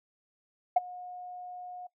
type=tone with ADSR envelope; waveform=sine; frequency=722 Hz; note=F#5; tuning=43 cents flat; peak=-16 dBFS; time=0.76-1.87 s; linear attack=7 ms; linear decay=22 ms; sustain=-24 dB; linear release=7 ms; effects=noise-tail reverb RT60 0.1 s tail -20 dB re dry + tanh soft clip ceiling -12 dBFS